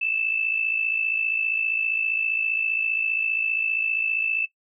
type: tone with amplitude modulation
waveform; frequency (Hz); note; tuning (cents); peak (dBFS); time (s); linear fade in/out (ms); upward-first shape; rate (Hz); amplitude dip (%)
sine; 2637; E7; 0; -19; 0.01-4.46; 10; sine; 55.1; 65
effects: noise-tail reverb RT60 0.1 s tail -17 dB re dry